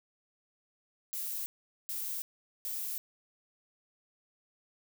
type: noise bursts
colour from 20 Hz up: violet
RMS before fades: -37 dBFS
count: 3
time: 1.13-2.98 s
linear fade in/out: 0 ms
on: 330 ms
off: 430 ms
effects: none